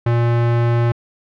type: tone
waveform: square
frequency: 118.2 Hz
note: A#2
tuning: 24 cents sharp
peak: -14 dBFS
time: 0.06-0.92 s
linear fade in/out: 5 ms
effects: low-pass 2000 Hz 12 dB/octave